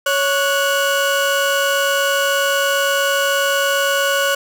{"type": "tone pair together", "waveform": "30% pulse", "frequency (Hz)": [557, 1469], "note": ["C#5", "F#6"], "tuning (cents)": [8, -13], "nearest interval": "octave + perfect fourth", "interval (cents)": 1679, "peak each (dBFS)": -15, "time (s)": [0.06, 4.35], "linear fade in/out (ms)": 5, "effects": []}